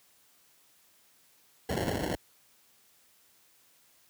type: noise with sample-and-hold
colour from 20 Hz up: violet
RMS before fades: -31 dBFS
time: 1.69-2.15 s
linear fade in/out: 2 ms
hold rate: 1225 Hz
effects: white hiss -64 dBFS RMS until 4.09 s + high-pass 60 Hz 12 dB/octave